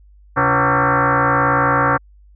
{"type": "tone with frequency modulation", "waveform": "sine", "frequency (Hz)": 133.3, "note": "C3", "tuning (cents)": 33, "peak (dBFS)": -12, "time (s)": [0.36, 1.98], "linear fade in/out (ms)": 20, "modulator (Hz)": 208, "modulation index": 7.3, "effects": ["added 50 Hz sine -44 dBFS peak until 2.35 s"]}